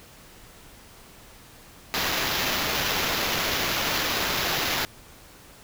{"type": "noise with sample-and-hold", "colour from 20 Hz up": "white", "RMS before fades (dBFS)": -26, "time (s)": [1.94, 4.85], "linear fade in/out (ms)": 0, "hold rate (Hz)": 8820, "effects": ["pink hiss -49 dBFS RMS until 5.63 s"]}